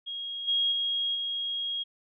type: tone with level steps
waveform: sine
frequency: 3277 Hz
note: G#7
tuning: 24 cents flat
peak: -33 / -23 / -26 / -29 dBFS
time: 0.06-1.84 s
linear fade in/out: 20 ms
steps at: 0.47 / 0.71 / 1.14 s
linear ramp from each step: 20 ms
effects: none